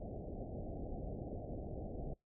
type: low-pass noise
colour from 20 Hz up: pink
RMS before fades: -44 dBFS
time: 0-2.14 s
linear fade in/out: 5 ms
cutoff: 750 Hz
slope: 96 dB/octave
effects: noise-tail reverb RT60 0.2 s tail -26 dB re dry

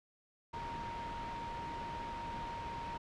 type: tone in noise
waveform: sine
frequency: 932.3 Hz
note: A#5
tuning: in tune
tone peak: -41 dBFS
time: 0.53-2.98 s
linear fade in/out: 10 ms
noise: pink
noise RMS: -45 dBFS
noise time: 0.53-2.98 s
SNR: +1 dB
effects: low-pass 3000 Hz 12 dB/octave

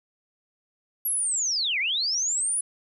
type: linear two-way sweep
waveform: sine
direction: down then up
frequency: 11640 to 1968 to 10130 Hz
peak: -23 dBFS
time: 1.05-2.61 s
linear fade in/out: 5 ms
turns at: 1.79 s
effects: none

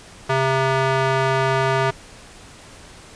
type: tone with band-pass filter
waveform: square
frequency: 133.2 Hz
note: C3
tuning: 31 cents sharp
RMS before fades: -19 dBFS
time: 0.29-1.91 s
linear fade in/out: 10 ms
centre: 1100 Hz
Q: 0.74
effects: pink hiss -43 dBFS RMS until 3.15 s + resampled to 22050 Hz

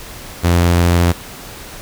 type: tone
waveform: sawtooth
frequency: 86.7 Hz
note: F2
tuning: 12 cents flat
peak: -6 dBFS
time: 0.43-1.13 s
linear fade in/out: 20 ms
effects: pink hiss -33 dBFS RMS until 1.81 s

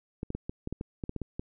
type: clicks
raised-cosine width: 3 ms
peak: -21 dBFS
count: 12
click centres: 0.231 / 0.304 / 0.35 / 0.495 / 0.674 / 0.726 / 0.811 / 1.038 / 1.094 / 1.163 / 1.217 / 1.395 s
effects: none

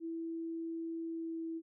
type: tone with pitch glide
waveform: sine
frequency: 329.6 to 327.3 Hz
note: E4 to E4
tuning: 0 to -12 cents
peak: -37 dBFS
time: 0-1.62 s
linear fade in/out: 50 ms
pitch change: -12 cents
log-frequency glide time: 1.05-1.44 s
effects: none

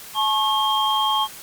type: tone cluster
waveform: sine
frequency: 859 / 1089 / 3205 Hz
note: A5 / C#6 / G7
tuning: -42 / -31 / +38 cents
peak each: -22 dBFS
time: 0.14-1.28 s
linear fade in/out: 50 ms
effects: white hiss -39 dBFS RMS until 1.42 s + Opus 48 kbps

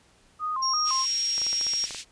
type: tone with vibrato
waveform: sine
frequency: 1144 Hz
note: D6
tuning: 46 cents flat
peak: -26 dBFS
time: 0.39-1.06 s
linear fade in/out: 50 ms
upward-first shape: square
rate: 2.9 Hz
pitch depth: 140 cents each way
type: tone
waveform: sine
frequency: 5588 Hz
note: F8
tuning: in tune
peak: -24 dBFS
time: 0.62-1.86 s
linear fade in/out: 10 ms
type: band-pass noise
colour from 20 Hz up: white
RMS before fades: -38 dBFS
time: 0.84-2.05 s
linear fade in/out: 50 ms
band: 2300 to 7500 Hz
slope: 24 dB/octave
type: clicks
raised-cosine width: 0.5 ms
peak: -25 dBFS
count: 10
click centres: 1.38 / 1.417 / 1.466 / 1.53 / 1.612 / 1.667 / 1.736 / 1.84 / 1.908 / 1.947 s
effects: pink hiss -60 dBFS RMS until 2.11 s + resampled to 22050 Hz

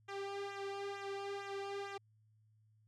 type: tone with flanger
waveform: sawtooth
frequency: 397.6 Hz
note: G4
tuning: 25 cents sharp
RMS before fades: -43 dBFS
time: 0.08-1.98 s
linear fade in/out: 10 ms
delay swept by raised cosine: 0.21 to 2.01 ms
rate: 2.2 Hz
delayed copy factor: -0.85
effects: added 108 Hz sine -67 dBFS peak until 2.87 s + low-pass 5000 Hz 12 dB/octave

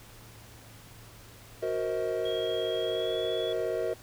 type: chord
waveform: triangle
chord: C half-diminished seventh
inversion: second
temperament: equal with one note detuned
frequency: 370 / 466.2 / 523.3 / 636.8 Hz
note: Gb4 / Bb4 / C5 / Eb5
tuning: 0 / 0 / 0 / +40 cents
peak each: -32 / -30 / -35 / -31 dBFS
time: 1.62-3.94 s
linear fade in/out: 10 ms
type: tone with pitch glide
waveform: sine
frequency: 3276 to 3378 Hz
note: G#7 to G#7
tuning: -24 to +29 cents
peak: -37 dBFS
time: 2.25-3.53 s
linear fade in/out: 5 ms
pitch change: +53 cents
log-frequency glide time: 2.8-3.17 s
effects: added 111 Hz sine -53 dBFS peak until 4.02 s + pink hiss -52 dBFS RMS until 4.02 s

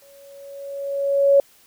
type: tone with exponential growth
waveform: sine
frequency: 558 Hz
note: C#5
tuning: 11 cents sharp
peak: -9 dBFS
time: 0.02-1.4 s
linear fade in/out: 2 ms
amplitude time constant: 300 ms
effects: white hiss -54 dBFS RMS until 1.66 s

